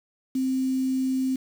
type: tone with quantisation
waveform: sine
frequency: 261.6 Hz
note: C4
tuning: in tune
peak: -22 dBFS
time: 0.35-1.36 s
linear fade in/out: 5 ms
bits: 7
effects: none